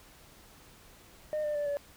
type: tone with pitch steps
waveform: sine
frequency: 610 / 597.4 / 585.2 / 573.1 Hz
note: D#5 / D5 / D5 / D5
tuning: -34 / +29 / -6 / -42 cents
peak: -27 dBFS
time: 1.33-1.77 s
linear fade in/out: 0 ms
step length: 110 ms
effects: tanh soft clip ceiling -28 dBFS + pink hiss -56 dBFS RMS until 1.96 s